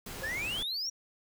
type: noise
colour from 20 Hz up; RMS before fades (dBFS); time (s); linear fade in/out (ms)
pink; -42; 0.06-0.63; 5
type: tone with exponential decay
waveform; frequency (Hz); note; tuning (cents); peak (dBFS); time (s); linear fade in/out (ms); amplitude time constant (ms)
sine; 533; C5; +32; -36; 0.22-0.37; 1; 32
type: exponential sweep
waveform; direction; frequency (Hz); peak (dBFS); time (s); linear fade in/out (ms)
triangle; up; 1661.2 to 5800; -31; 0.23-0.9; 10
effects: none